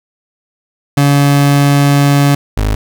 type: tone pair in turn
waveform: 30% pulse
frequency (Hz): 142.1 / 52.16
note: C#3 / G#1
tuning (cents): +43 / +8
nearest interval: octave + perfect fourth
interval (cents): 1735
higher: first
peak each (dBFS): -4 / -8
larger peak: first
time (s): 0.97-2.35 / 2.57-2.75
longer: first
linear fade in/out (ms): 5
effects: none